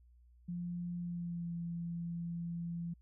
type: tone with pitch glide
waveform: sine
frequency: 174.61 to 170.03 Hz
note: F3 to F3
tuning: 0 to -46 cents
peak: -37 dBFS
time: 0.48-2.94 s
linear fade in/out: 10 ms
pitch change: -46 cents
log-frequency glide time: 0.97-1.53 s
effects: added 60 Hz sine -60 dBFS peak until 3.01 s